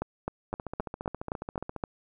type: two click trains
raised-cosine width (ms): 1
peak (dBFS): -21 / -16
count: 19 / 8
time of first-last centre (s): 0.53-1.763 / 0.02-1.838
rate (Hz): 14.6 / 3.85
effects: none